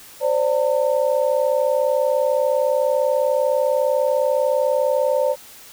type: tone cluster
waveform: sine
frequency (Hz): 521 / 581 / 907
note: C5 / D5 / A#5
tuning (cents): -7 / -19 / -48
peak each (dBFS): -19 / -19 / -27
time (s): 0.2-5.36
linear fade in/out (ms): 50
effects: white hiss -43 dBFS RMS until 5.72 s